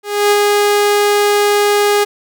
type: tone with ADSR envelope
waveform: sawtooth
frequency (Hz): 411.6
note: G#4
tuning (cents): -16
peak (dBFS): -4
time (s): 0.03-2.05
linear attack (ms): 280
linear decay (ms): 44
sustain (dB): -2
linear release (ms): 19
effects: none